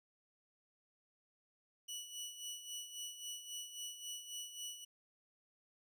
20% pulse tone with tremolo, 2946 Hz, F#7, 8 cents flat, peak -37 dBFS, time 1.88-4.85 s, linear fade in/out 10 ms, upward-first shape sine, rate 3.7 Hz, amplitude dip 65%, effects none

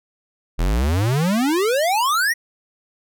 square exponential sweep, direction up, 38.89 to 1967 Hz, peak -17 dBFS, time 0.58-2.34 s, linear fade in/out 20 ms, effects none

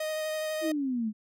45% pulse tone with vibrato, 622.3 Hz, D#5, in tune, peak -30 dBFS, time 0-0.72 s, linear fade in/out 5 ms, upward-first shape sine, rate 12 Hz, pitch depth 11 cents each way
sine exponential sweep, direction down, 340 to 207.8 Hz, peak -27 dBFS, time 0.61-1.13 s, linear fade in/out 50 ms
effects none

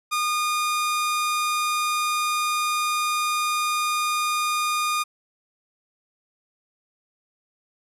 sawtooth tone, 1220 Hz, D#6, 34 cents flat, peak -18 dBFS, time 0.11-5.04 s, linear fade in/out 20 ms, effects resampled to 32000 Hz

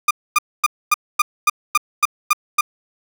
30% pulse tone bursts, 1211 Hz, D#6, 47 cents flat, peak -8 dBFS, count 10, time 0.08-2.61 s, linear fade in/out 5 ms, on 28 ms, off 250 ms, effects none

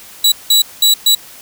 sawtooth tone bursts at uneven times, 3918 Hz, B7, 15 cents flat, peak -4 dBFS, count 4, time 0.24-0.32 / 0.5-0.62 / 0.82-0.94 / 1.06-1.15 s, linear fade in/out 5 ms, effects white hiss -37 dBFS RMS until 1.41 s

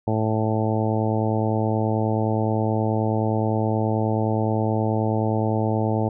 harmonic tone, 109.5 Hz, A2, 8 cents flat, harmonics 1 / 2 / 3 / 4 / 5 / 6 / 7 / 8, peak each -23 / -26 / -28 / -29 / -30 / -31 / -31 / -32 dBFS, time 0.07-6.09 s, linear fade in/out 5 ms, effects none

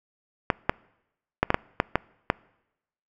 clicks, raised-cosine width 0.5 ms, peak -4 dBFS, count 8, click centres 0.502 / 0.695 / 1.43 / 1.504 / 1.544 / 1.801 / 1.956 / 2.301 s, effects noise-tail reverb RT60 0.9 s tail -25 dB re dry

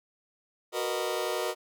sawtooth chord, B major seventh, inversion second, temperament just, 370.4 / 463 / 493.9 / 617.4 Hz, F#4 / A#4 / B4 / D#5, +2 / -12 / 0 / -14 cents, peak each -30 / -30 / -32 / -30 dBFS, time 0.72-1.55 s, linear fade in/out 50 ms, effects none

